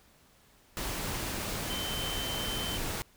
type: tone in noise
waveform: sine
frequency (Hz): 3080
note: G7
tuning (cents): -31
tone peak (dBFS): -36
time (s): 1.7-2.77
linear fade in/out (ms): 0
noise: pink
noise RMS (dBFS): -35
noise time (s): 0.77-3.02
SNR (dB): -4
effects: pink hiss -62 dBFS RMS until 3.16 s